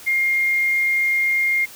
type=tone; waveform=sine; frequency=2124 Hz; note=C7; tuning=25 cents sharp; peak=-16 dBFS; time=0.06-1.66 s; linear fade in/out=20 ms; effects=white hiss -41 dBFS RMS until 1.75 s